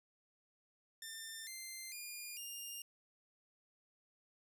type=tone with pitch steps; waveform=10% pulse; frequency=1793 / 2084 / 2421 / 2814 Hz; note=A6 / C7 / D#7 / F7; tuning=+32 / -7 / -48 / +12 cents; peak=-37 dBFS; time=1.02-2.82 s; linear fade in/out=2 ms; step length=450 ms; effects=none